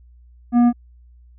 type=tone with tanh clipping; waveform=sine; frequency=240.4 Hz; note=B3; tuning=46 cents flat; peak=-12 dBFS; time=0.52-0.73 s; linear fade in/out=50 ms; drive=9 dB; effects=added 60 Hz sine -45 dBFS peak until 1.38 s